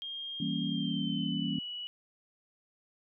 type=tone with pitch glide; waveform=sine; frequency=3222 to 2938 Hz; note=G7 to F#7; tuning=+47 to -13 cents; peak=-37 dBFS; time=0.02-1.87 s; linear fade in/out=0 ms; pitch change=-160 cents; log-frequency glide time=0.67-1.55 s
type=chord; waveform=sine; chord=E diminished seventh; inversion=none; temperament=equal; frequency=164.81 / 196 / 233.1 / 277.2 Hz; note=E3 / G3 / Bb3 / Db4; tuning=0 / 0 / 0 / 0 cents; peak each=-36 dBFS; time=0.4-1.59 s; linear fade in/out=5 ms
effects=none